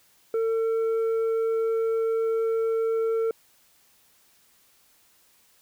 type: tone with tanh clipping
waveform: triangle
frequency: 450.7 Hz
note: A4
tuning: 42 cents sharp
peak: -23 dBFS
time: 0.34-3.31 s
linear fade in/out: 2 ms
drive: 9 dB
effects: white hiss -61 dBFS RMS until 5.61 s